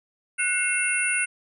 sine tone cluster, 1479 / 2157 / 2698 / 9470 Hz, F#6 / C#7 / E7 / D9, -1 / -48 / +40 / +13 cents, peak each -27 dBFS, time 0.38-1.26 s, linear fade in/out 20 ms, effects none

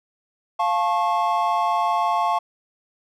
triangle chord, F augmented, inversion none, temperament just, 698.5 / 873.1 / 1091.3 Hz, F5 / A5 / C#6, 0 / -14 / -27 cents, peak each -21 dBFS, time 0.59-2.39 s, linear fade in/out 10 ms, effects none

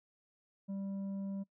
sine tone with tanh clipping, 196 Hz, G3, in tune, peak -38 dBFS, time 0.68-1.44 s, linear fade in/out 20 ms, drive 6 dB, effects noise-tail reverb RT60 0.1 s tail -23 dB re dry

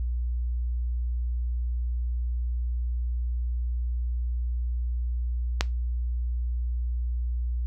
click, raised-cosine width 0.2 ms, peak -5 dBFS, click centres 5.609 s, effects noise-tail reverb RT60 0.2 s tail -19 dB re dry + added 60 Hz sine -25 dBFS peak until 7.66 s

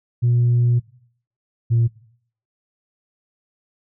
sine tone pair in turn, 120.5 / 116.53 Hz, B2 / A#2, -42 / 0 cents, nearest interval minor second, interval 58 cents, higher first, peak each -12 dBFS, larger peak neither, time 0.22-0.8 / 1.7-1.88 s, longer first, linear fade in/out 20 ms, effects noise-tail reverb RT60 0.6 s tail -20 dB re dry + tanh soft clip ceiling -11 dBFS

